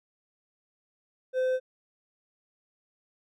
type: tone with hard clipping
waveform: triangle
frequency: 514 Hz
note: C5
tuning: 31 cents flat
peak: -25 dBFS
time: 1.33-1.6 s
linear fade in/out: 50 ms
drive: 7 dB
effects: none